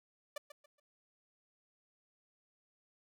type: tone with echo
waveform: sawtooth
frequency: 587.3 Hz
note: D5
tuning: in tune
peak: -35 dBFS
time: 0.36-0.38 s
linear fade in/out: 5 ms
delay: 140 ms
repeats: 3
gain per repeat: -11 dB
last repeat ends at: 0.8 s
effects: none